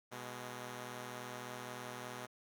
5% pulse tone pair together, 123.5 / 207.7 Hz, B2 / G#3, 0 / 0 cents, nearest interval major sixth, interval 900 cents, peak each -34 / -38 dBFS, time 0.11-2.27 s, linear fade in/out 20 ms, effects none

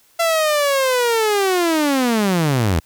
sawtooth linear sweep, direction down, 678 to 74.1 Hz, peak -11 dBFS, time 0.19-2.8 s, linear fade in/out 10 ms, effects white hiss -55 dBFS RMS until 2.85 s

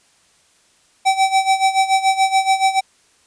square tone with tremolo, 770 Hz, G5, 31 cents flat, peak -11 dBFS, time 1.05-2.81 s, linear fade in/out 20 ms, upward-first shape sine, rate 7 Hz, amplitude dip 80%, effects white hiss -56 dBFS RMS until 3.26 s + resampled to 22050 Hz

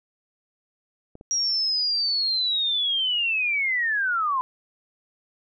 clicks, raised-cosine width 2 ms, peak -29 dBFS, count 2, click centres 1.154 / 1.211 s
sine linear sweep, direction down, 5700 to 999 Hz, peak -21 dBFS, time 1.31-4.41 s, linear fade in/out 0 ms
effects none

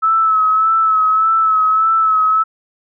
sine tone with vibrato, 1300 Hz, E6, 24 cents flat, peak -10 dBFS, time 0.02-2.44 s, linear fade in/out 20 ms, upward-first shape sine, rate 1.7 Hz, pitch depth 33 cents each way, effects none

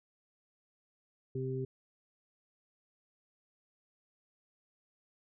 harmonic tone, 130.81 Hz, C3, in tune, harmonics 1 / 2 / 3, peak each -36 / -43 / -37 dBFS, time 1.35-1.65 s, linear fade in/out 5 ms, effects none

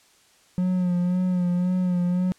triangle tone with vibrato, 180 Hz, F#3, 47 cents flat, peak -18 dBFS, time 0.58-2.32 s, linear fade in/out 0 ms, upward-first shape sine, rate 1.9 Hz, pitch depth 35 cents each way, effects white hiss -58 dBFS RMS until 2.38 s + low-pass 9000 Hz 12 dB/octave

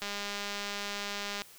click train, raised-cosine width 0.2 ms, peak -19 dBFS, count 285, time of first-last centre 0.02-1.419 s, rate 203 Hz, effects white hiss -54 dBFS RMS until 1.58 s

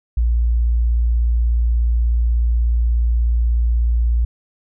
sine tone, 58.27 Hz, A#1, in tune, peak -13 dBFS, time 0.17-4.25 s, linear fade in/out 5 ms, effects none

